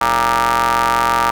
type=ring-modulated tone; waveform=sawtooth; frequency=122 Hz; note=B2; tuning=21 cents flat; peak=-6 dBFS; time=0.01-1.31 s; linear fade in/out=5 ms; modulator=1060 Hz; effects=none